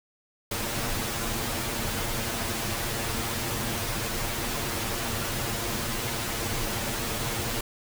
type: noise with comb filter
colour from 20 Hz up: pink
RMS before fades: -30 dBFS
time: 0.51-7.61 s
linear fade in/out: 5 ms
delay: 8.7 ms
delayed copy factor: +0.7
effects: none